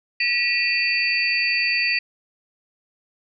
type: tone cluster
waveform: sine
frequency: 1940 / 2443 / 2675 / 4585 Hz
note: B6 / D#7 / E7 / D8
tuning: -31 / -32 / +25 / -42 cents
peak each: -24 dBFS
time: 0.2-1.99 s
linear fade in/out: 5 ms
effects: none